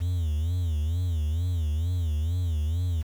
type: tone with vibrato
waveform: triangle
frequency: 82.41 Hz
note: E2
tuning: in tune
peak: -21 dBFS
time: 0-3.03 s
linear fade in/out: 20 ms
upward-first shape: sine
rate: 2.2 Hz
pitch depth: 160 cents each way
effects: tanh soft clip ceiling -17 dBFS + 8-bit